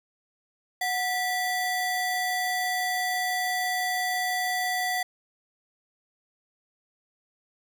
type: ring-modulated tone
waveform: square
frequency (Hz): 1347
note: E6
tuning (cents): +37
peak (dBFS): -23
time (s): 0.81-5.03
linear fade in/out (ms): 5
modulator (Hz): 612
effects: 10-bit